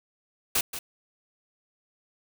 white noise with echo, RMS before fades -24 dBFS, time 0.55-0.61 s, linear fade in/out 5 ms, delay 180 ms, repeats 1, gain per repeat -11 dB, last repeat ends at 0.79 s, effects none

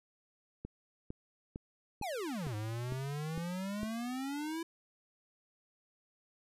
click train, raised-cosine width 3 ms, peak -28 dBFS, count 8, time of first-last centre 0.65-3.832 s, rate 2.2 Hz
square exponential two-way sweep, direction down then up, 870 to 103.83 to 336.2 Hz, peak -37 dBFS, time 2.02-4.63 s, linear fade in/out 5 ms, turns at 2.55 s
effects resampled to 32000 Hz

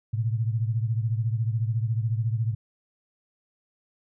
sine beating tone pair, 110.5 / 124.5 Hz, A2 / B2, +8 / +14 cents, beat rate 14 Hz, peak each -24 / -29 dBFS, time 0.13-2.55 s, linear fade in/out 10 ms, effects none

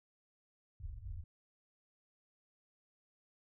white low-pass noise, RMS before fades -45 dBFS, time 0.8-1.24 s, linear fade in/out 5 ms, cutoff 100 Hz, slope 96 dB/octave, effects none

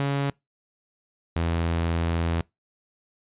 sawtooth tone pair in turn, 140.1 / 83.64 Hz, C#3 / E2, +19 / +26 cents, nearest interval major sixth, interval 893 cents, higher first, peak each -19 dBFS, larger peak neither, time 0-0.3 / 1.36-2.41 s, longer second, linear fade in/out 0 ms, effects noise-tail reverb RT60 0.2 s tail -25 dB re dry + resampled to 8000 Hz

